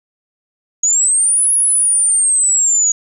sine linear two-way sweep, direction up then down, 6700 to 10548 to 6700 Hz, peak -10 dBFS, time 0.83-2.92 s, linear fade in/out 5 ms, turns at 1.53 s, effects 8-bit

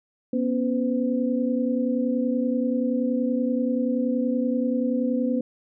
sine tone cluster, 242.4 / 272.9 / 508 Hz, B3 / C#4 / B4, -32 / -27 / +49 cents, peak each -23 / -27 / -28 dBFS, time 0.33-5.41 s, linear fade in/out 5 ms, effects none

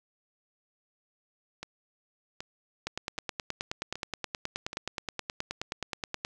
two click trains, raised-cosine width 0.2 ms, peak -15 / -21 dBFS, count 33 / 5, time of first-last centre 2.87-6.249 / 1.63-4.731 s, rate 9.47 / 1.29 Hz, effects none

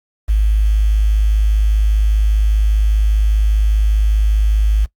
sine tone with quantisation, 52.5 Hz, G#1, 19 cents sharp, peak -10 dBFS, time 0.28-4.86 s, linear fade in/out 20 ms, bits 6, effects noise-tail reverb RT60 0.1 s tail -20 dB re dry + Opus 48 kbps

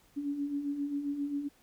sine beating tone pair, 279.3 / 286.8 Hz, C#4 / D4, +13 / -41 cents, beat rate 7.5 Hz, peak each -40 / -32 dBFS, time 0.16-1.49 s, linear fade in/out 20 ms, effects pink hiss -65 dBFS RMS until 1.62 s

